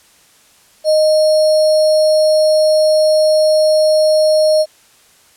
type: tone with sample-and-hold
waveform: sine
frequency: 620 Hz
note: D#5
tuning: 6 cents flat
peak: -8 dBFS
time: 0.84-4.66 s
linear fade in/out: 50 ms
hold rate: 4900 Hz
effects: white hiss -49 dBFS RMS until 5.36 s + low-pass 11000 Hz 12 dB/octave